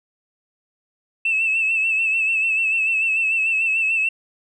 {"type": "tone with vibrato", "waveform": "sine", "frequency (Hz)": 2637, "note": "E7", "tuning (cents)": 0, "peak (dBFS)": -16, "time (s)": [1.25, 4.09], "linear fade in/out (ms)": 5, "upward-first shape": "sine", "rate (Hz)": 6.8, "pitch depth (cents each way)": 47, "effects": ["tanh soft clip ceiling -12 dBFS"]}